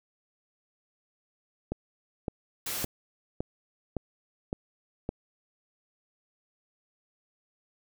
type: click train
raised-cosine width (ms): 2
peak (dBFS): -17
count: 7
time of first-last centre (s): 1.72-5.091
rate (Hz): 1.78
type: noise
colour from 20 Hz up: white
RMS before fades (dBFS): -34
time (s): 2.66-2.85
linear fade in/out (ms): 5
effects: none